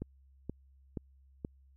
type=click train; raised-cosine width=3 ms; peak=-24 dBFS; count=4; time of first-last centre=0.02-1.449 s; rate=2.1 Hz; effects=added 67 Hz sine -59 dBFS peak until 1.76 s